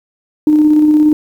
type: tone with tremolo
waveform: sine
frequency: 303.5 Hz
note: D#4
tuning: 43 cents flat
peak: -4 dBFS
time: 0.47-1.13 s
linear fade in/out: 2 ms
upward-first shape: square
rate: 17 Hz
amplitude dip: 25%
effects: tanh soft clip ceiling 0 dBFS + 7-bit